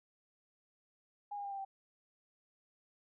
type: tone with pitch steps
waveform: sine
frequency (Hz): 820 / 809.6 / 799.4 / 789.3 / 779.4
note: G#5 / G#5 / G5 / G5 / G5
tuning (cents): -22 / -44 / +34 / +12 / -10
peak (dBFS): -39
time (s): 1.31-1.65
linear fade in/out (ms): 10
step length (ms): 68
effects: none